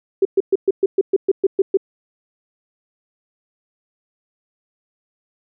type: tone bursts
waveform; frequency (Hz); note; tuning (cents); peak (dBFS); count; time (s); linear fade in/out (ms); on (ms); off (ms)
sine; 387.9; G4; -18; -10; 11; 0.22-1.772; 5; 32; 120
effects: none